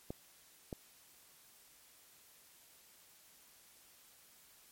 clicks, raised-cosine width 2 ms, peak -27 dBFS, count 2, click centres 0.105 / 0.728 s, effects white hiss -63 dBFS RMS until 4.71 s + MP3 64 kbps

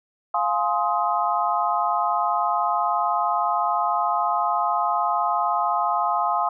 sine chord, F minor seventh, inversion none, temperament just, 698.5 / 838.1 / 1047.7 / 1257.2 Hz, F5 / Ab5 / C6 / Eb6, 0 / +16 / +2 / +18 cents, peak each -25 dBFS, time 0.34-6.49 s, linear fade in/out 5 ms, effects none

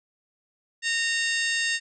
harmonic tone with a mistuned harmonic, 921 Hz, A#5, 21 cents flat, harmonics 2 / 3 / 4 / 5 / 6 / 7 / 8 / 9, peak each -26 / -30 / -32 / -34 / -36 / -37 / -38 / -39 dBFS, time 0.82-1.8 s, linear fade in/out 50 ms, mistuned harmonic 6, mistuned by -75 cents, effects none

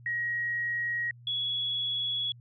sine tone pair in turn, 1895 / 3369 Hz, A#6 / G#7, +28 / +24 cents, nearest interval minor seventh, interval 996 cents, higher second, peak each -28 dBFS, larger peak neither, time 0.06-1.11 / 1.27-2.32 s, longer neither, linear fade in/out 2 ms, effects added 120 Hz sine -49 dBFS peak until 2.4 s

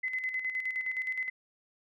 sine tone with tremolo, 2034 Hz, C7, 50 cents flat, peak -29 dBFS, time 0.03-1.3 s, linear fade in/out 10 ms, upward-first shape square, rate 9.6 Hz, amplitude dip 55%, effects none

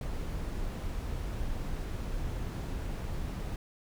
brown noise, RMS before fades -35 dBFS, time 0.01-3.56 s, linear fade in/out 2 ms, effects none

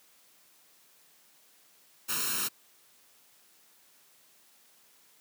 white noise with comb filter, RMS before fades -31 dBFS, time 2.08-2.49 s, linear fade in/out 20 ms, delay 0.73 ms, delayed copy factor +0.8, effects white hiss -62 dBFS RMS until 5.2 s + high-pass 150 Hz 12 dB/octave

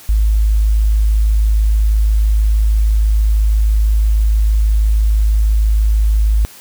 sine tone, 53.1 Hz, G#1, 39 cents sharp, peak -9 dBFS, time 0.09-6.45 s, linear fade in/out 0 ms, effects white hiss -39 dBFS RMS until 6.6 s

